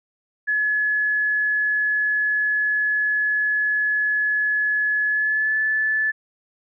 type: tone with pitch glide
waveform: sine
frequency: 1703 to 1738.8 Hz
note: G#6 to A6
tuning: +43 to -21 cents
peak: -18 dBFS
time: 0.47-6.12 s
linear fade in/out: 20 ms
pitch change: +36 cents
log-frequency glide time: 5.08-5.59 s
effects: none